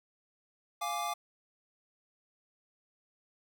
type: chord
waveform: square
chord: D diminished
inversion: first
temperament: equal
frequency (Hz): 698.5 / 830.6 / 1174.7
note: F5 / Ab5 / D6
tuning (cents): 0 / 0 / 0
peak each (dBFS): -38 / -39 / -37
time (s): 0.81-1.14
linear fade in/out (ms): 10
effects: none